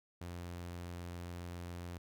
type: tone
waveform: sawtooth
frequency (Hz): 87.31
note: F2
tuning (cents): 0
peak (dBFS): -39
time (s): 0.21-1.98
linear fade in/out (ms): 5
effects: none